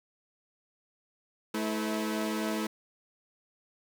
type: tone cluster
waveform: sawtooth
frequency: 216.9 / 323.5 / 505 Hz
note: A3 / E4 / B4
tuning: -25 / -32 / +39 cents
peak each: -28 / -30 / -37 dBFS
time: 1.54-2.67 s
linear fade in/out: 5 ms
effects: 10-bit

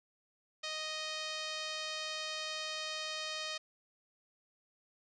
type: tone with low-pass filter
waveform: 5% pulse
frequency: 622.3 Hz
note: D#5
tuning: in tune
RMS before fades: -40 dBFS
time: 0.63-3.58 s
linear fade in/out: 10 ms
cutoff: 4600 Hz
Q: 1.3
effects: none

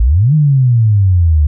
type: exponential two-way sweep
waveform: sine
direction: up then down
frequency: 50.6 to 157 to 72.3 Hz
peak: -6 dBFS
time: 0-1.47 s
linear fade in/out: 5 ms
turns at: 0.34 s
effects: none

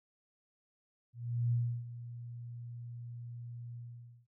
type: tone with ADSR envelope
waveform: sine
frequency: 119.2 Hz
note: A#2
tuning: 39 cents sharp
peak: -27 dBFS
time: 1.13-4.27 s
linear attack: 390 ms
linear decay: 320 ms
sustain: -15 dB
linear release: 510 ms
effects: none

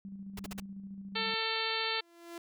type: tone with tremolo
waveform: sine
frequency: 196 Hz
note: G3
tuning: in tune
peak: -40 dBFS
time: 0.05-1.34 s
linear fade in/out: 0 ms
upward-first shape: square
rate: 14 Hz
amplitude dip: 40%
type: noise bursts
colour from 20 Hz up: pink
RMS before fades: -41 dBFS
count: 4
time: 0.37-0.601 s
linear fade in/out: 5 ms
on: 24 ms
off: 45 ms
type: harmonic tone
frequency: 446.4 Hz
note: A4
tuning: 25 cents sharp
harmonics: 1 / 2 / 3 / 4 / 5 / 6 / 7 / 8 / 9 / 10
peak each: -40 / -40 / -40 / -40 / -40 / -40 / -40 / -40 / -40 / -40 dBFS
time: 1.15-2.01 s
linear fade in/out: 10 ms
type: tone with exponential growth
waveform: sawtooth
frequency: 340.2 Hz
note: F4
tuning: 45 cents flat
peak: -36 dBFS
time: 1.82-2.38 s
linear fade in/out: 1 ms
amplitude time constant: 120 ms
effects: none

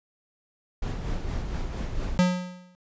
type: noise with tremolo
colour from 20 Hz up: brown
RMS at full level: -28 dBFS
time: 0.82-2.18 s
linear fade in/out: 5 ms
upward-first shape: sine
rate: 4.3 Hz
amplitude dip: 40%
type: tone with exponential decay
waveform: square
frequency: 180.5 Hz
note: F#3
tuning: 43 cents flat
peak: -16 dBFS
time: 2.19-2.75 s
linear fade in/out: 0 ms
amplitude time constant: 120 ms
effects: resampled to 16000 Hz

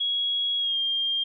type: tone with pitch glide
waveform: sine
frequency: 3322 to 3205 Hz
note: G#7 to G7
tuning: 0 to +38 cents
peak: -23 dBFS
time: 0-1.24 s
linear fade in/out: 10 ms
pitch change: -62 cents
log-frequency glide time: 0.58-0.78 s
effects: none

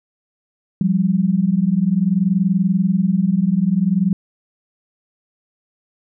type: tone pair together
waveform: sine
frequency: 175.46 / 196 Hz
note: F3 / G3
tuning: +8 / 0 cents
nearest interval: major second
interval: 192 cents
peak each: -17 / -16 dBFS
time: 0.81-4.13 s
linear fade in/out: 2 ms
effects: none

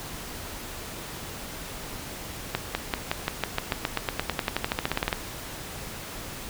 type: accelerating click train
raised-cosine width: 0.3 ms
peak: -8 dBFS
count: 25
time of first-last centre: 2.55-5.128 s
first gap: 200 ms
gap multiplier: 0.94
effects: pink hiss -38 dBFS RMS until 6.49 s

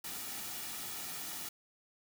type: noise with comb filter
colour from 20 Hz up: white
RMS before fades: -42 dBFS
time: 0.04-1.49 s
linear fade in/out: 5 ms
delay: 1.9 ms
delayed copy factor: -0.5
effects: none

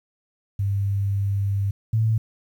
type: tone pair in turn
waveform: sine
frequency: 99.5 / 110.88 Hz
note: G2 / A2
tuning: +26 / +14 cents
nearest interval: major second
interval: 188 cents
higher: second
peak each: -20 / -17 dBFS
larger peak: second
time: 0.59-1.71 / 1.93-2.18 s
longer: first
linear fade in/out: 5 ms
effects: 9-bit

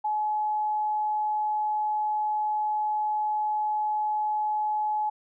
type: tone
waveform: sine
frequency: 850 Hz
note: G#5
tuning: 40 cents sharp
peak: -24 dBFS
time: 0.04-5.1 s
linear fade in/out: 10 ms
effects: none

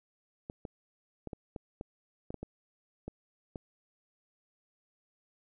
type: clicks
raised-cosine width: 2 ms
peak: -26 dBFS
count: 11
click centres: 0.499 / 0.652 / 1.273 / 1.332 / 1.562 / 1.811 / 2.305 / 2.343 / 2.43 / 3.08 / 3.558 s
effects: none

